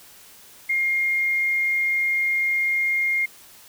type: tone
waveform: sine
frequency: 2128 Hz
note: C7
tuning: 29 cents sharp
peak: -19 dBFS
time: 0.69-3.26 s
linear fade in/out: 10 ms
effects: white hiss -48 dBFS RMS until 3.68 s